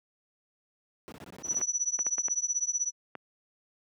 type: noise bursts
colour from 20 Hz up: brown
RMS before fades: -38 dBFS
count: 9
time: 1.08-1.608 s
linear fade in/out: 0 ms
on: 40 ms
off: 21 ms
type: tone with tremolo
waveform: sine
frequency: 5920 Hz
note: F#8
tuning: in tune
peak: -23 dBFS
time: 1.43-2.92 s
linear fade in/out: 50 ms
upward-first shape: triangle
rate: 16 Hz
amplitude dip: 100%
type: clicks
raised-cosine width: 0.5 ms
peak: -23 dBFS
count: 6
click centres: 1.614 / 1.991 / 2.066 / 2.183 / 2.284 / 3.153 s
effects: high-pass 200 Hz 12 dB/octave